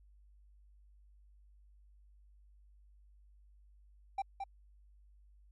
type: tone with echo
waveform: triangle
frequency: 784 Hz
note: G5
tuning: in tune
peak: -30 dBFS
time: 4.18-4.22 s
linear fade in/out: 5 ms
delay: 220 ms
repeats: 1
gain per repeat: -5 dB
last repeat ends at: 4.44 s
effects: added 50 Hz sine -59 dBFS peak until 5.51 s + MP3 48 kbps